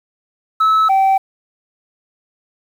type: tone pair in turn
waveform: sine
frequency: 1300 / 773 Hz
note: E6 / G5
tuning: -24 / -24 cents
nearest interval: major sixth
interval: 900 cents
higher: first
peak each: -7 dBFS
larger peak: neither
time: 0.6-0.89 / 0.89-1.18 s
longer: neither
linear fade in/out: 10 ms
effects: tanh soft clip ceiling -9 dBFS + 7-bit